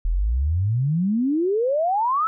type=exponential sweep; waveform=sine; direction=up; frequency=38.47 to 1333 Hz; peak=-18 dBFS; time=0.05-2.27 s; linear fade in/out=0 ms; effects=none